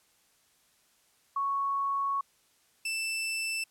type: tone pair in turn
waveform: sine / sawtooth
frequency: 1108.7 / 2655 Hz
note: C#6 / E7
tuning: 0 / +12 cents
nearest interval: octave + minor third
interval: 1512 cents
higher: second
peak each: -27 dBFS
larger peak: neither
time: 1.36-2.21 / 2.85-3.64 s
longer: first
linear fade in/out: 5 ms
effects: white hiss -67 dBFS RMS until 3.7 s + low-pass 12000 Hz 12 dB/octave